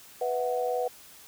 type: chord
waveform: sine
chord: B suspended fourth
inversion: none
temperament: just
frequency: 493.9 / 658.5 / 740.8 Hz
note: B4 / E5 / F#5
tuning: 0 / -2 / +2 cents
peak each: -28 / -34 / -31 dBFS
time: 0.21-0.88 s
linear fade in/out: 5 ms
effects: white hiss -51 dBFS RMS until 1.27 s